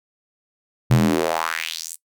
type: tone with high-pass filter sweep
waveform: square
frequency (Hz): 40.72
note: E1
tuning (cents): -20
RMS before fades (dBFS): -21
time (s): 0.9-1.96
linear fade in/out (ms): 10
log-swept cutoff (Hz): 110 to 9500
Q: 3.1
effects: noise-tail reverb RT60 0.1 s tail -20 dB re dry